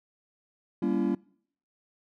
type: chord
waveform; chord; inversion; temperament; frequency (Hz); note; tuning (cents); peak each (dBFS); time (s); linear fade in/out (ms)
triangle; G diminished seventh; none; just; 196 / 235.2 / 282.2 / 338.7; G3 / Bb3 / Db4 / Fb4; 0 / +16 / +31 / +47; -28; 0.82-1.15; 5
effects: noise-tail reverb RT60 0.6 s tail -24 dB re dry